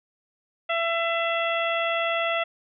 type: harmonic tone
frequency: 670 Hz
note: E5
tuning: 28 cents sharp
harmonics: 1 / 2 / 3 / 4 / 5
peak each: -26 / -29 / -30 / -30 / -34 dBFS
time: 0.69-2.44 s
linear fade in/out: 10 ms
effects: none